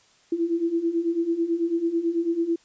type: beating tone pair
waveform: sine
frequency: 329.6 / 338.7 Hz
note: E4 / E4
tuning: 0 / +47 cents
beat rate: 9.1 Hz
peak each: -27 / -23 dBFS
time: 0.32-2.56 s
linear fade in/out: 5 ms
effects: white hiss -59 dBFS RMS until 2.64 s + resampled to 16000 Hz